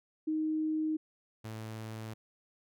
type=tone pair in turn; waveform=sine / sawtooth; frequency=312.1 / 110.34 Hz; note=D#4 / A2; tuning=+5 / +5 cents; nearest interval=octave + tritone; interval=1800 cents; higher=first; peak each=-29 / -36 dBFS; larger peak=first; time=0.27-0.97 / 1.44-2.14 s; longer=neither; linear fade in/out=10 ms; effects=none